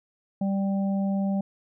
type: harmonic tone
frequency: 196 Hz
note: G3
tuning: in tune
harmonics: 1 / 3 / 4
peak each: -23 / -35 / -38 dBFS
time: 0.41-1.41 s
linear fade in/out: 5 ms
effects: none